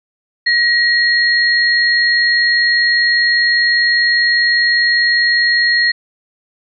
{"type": "tone pair together", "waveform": "sine", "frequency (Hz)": [1900, 4265], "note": ["A#6", "C8"], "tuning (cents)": [33, 32], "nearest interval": "octave + major second", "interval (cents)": 1399, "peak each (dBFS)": [-11, -16], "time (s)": [0.46, 5.92], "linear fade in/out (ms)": 10, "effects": []}